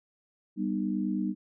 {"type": "chord", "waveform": "sine", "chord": "G augmented", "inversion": "none", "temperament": "just", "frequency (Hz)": [196, 245, 306.2], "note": ["G3", "B3", "D#4"], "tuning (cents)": [0, -14, -28], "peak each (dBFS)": [-30, -33, -32], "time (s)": [0.56, 1.35], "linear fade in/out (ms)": 50, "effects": []}